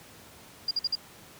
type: tone bursts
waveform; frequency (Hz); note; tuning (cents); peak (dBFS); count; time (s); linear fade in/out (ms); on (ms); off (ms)
sine; 4825; D8; +46; -24; 4; 0.68-0.954; 5; 31; 50
effects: pink hiss -51 dBFS RMS until 1.39 s + high-pass 80 Hz 12 dB/octave